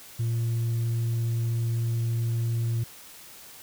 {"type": "tone", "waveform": "sine", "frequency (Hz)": 115.8, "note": "A#2", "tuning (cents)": -11, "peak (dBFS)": -21, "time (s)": [0.19, 2.84], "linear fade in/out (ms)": 10, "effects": ["tanh soft clip ceiling -23 dBFS", "white hiss -47 dBFS RMS until 3.62 s"]}